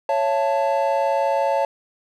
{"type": "chord", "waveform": "triangle", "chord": "A major", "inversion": "first", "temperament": "equal with one note detuned", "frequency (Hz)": [554.4, 673.9, 880], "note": ["C#5", "E5", "A5"], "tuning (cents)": [0, 38, 0], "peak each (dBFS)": [-19, -22, -20], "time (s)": [0.09, 1.65], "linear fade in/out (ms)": 2, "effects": []}